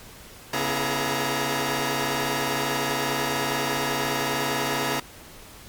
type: tone cluster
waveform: 10% pulse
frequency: 137.8 / 242.8 / 332.1 / 423.4 / 934 Hz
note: C#3 / B3 / E4 / G#4 / A#5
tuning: -10 / -29 / +13 / +33 / +3 cents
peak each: -22 dBFS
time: 0.53-5 s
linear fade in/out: 5 ms
effects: pink hiss -45 dBFS RMS until 5.68 s + MP3 96 kbps